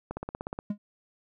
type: click train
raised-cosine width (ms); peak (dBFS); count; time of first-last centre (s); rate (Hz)
1; -20; 9; 0.11-0.589; 16.7
type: tone with exponential decay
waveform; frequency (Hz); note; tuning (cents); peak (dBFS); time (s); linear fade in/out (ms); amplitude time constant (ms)
triangle; 205.8; G#3; -16; -22; 0.7-0.78; 5; 17
effects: none